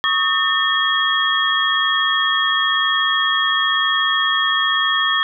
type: tone cluster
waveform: sine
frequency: 1118 / 1259 / 1804 / 3295 Hz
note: C#6 / D#6 / A6 / G#7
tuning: +14 / +20 / +43 / -14 cents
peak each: -22 / -23 / -19 / -19 dBFS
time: 0.04-5.23 s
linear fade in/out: 0 ms
effects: none